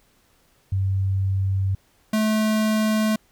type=tone pair in turn; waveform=sine / square; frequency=96.4 / 216.4 Hz; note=G2 / A3; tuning=-28 / -29 cents; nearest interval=octave + major second; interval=1399 cents; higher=second; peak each=-19 dBFS; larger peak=neither; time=0.72-1.75 / 2.13-3.16 s; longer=neither; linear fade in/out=5 ms; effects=pink hiss -61 dBFS RMS until 3.31 s